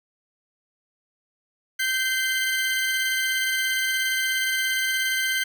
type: tone cluster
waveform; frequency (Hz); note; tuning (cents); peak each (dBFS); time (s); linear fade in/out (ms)
40% pulse; 1555 / 2067 / 3127; G6 / C7 / G7; -14 / -22 / -5; -24 / -26 / -29; 1.79-5.44; 10
effects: none